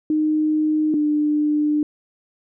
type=tone pair in turn; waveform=sine; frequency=307.8 / 299.2 Hz; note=D#4 / D4; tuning=-19 / +32 cents; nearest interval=unison; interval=49 cents; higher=first; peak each=-16 / -16 dBFS; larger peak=neither; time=0.1-0.94 / 0.94-1.83 s; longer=second; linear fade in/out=2 ms; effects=none